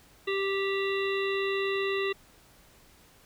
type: harmonic tone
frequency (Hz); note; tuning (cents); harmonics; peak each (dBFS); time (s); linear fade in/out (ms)
392; G4; 0; 1 / 3 / 5 / 7 / 9 / 10; -28 / -37 / -35 / -36 / -43 / -41; 0.27-2.13; 10
effects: pink hiss -58 dBFS RMS until 3.25 s